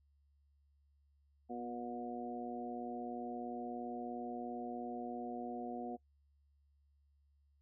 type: harmonic tone with a mistuned harmonic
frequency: 120.2 Hz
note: B2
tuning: 46 cents flat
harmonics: 2 / 3 / 4 / 5 / 6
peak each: -44 / -48 / -49 / -54 / -45 dBFS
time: 1.49-5.97 s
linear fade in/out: 20 ms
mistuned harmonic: 2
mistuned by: +22 cents
effects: noise-tail reverb RT60 0.1 s tail -22 dB re dry + added 71 Hz sine -69 dBFS peak until 7.61 s